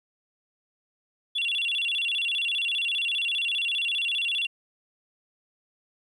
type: tone with vibrato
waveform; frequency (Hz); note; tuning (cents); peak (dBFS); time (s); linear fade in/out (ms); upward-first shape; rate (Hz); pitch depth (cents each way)
sine; 3075; G7; -34; -23; 1.35-4.47; 10; square; 15; 190
effects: tanh soft clip ceiling -21 dBFS + 10-bit